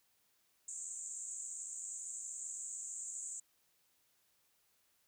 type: band-pass noise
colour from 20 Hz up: pink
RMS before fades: -45 dBFS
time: 0.68-3.4 s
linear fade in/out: 5 ms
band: 6900 to 8100 Hz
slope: 96 dB/octave
effects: white hiss -75 dBFS RMS until 5.07 s